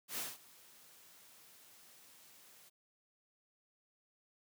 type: noise with ADSR envelope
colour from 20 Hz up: white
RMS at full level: -39 dBFS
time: 0.08-2.7 s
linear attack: 92 ms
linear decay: 200 ms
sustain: -22 dB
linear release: 19 ms
effects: high-pass 100 Hz 12 dB/octave